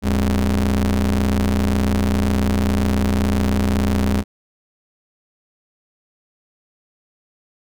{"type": "ring-modulated tone", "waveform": "35% pulse", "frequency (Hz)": 61.9, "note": "B1", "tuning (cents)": 5, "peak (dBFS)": -11, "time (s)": [0.02, 4.24], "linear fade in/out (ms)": 50, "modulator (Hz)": 142, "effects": []}